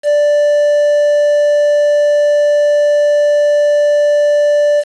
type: tone with quantisation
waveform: triangle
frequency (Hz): 587.3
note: D5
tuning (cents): 0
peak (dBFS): -6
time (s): 0.03-4.84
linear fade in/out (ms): 50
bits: 5
effects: resampled to 22050 Hz